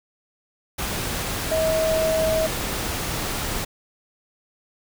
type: tone in noise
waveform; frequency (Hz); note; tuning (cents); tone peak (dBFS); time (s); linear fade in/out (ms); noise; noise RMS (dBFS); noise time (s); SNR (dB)
sine; 639; D#5; +46; -19; 1.51-2.47; 10; pink; -27; 0.78-3.65; +5
effects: none